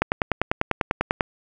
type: click train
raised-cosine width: 0.5 ms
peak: -4 dBFS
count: 13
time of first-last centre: 0.02-1.208 s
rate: 10.1 Hz
effects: none